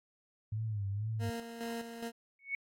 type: tone with vibrato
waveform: sine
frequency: 104.7 Hz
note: G#2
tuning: 15 cents sharp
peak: -33 dBFS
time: 0.52-1.3 s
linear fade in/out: 5 ms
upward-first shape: sine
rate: 2.1 Hz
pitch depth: 110 cents each way
type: tone with tremolo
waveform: 20% pulse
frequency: 231.9 Hz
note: A#3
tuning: 9 cents flat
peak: -32 dBFS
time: 1.19-2.12 s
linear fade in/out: 50 ms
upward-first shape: square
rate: 2.4 Hz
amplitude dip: 55%
type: tone with exponential growth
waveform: sine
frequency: 2217 Hz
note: C#7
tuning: in tune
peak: -29 dBFS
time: 2.39-2.55 s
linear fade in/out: 2 ms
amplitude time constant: 34 ms
effects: AAC 64 kbps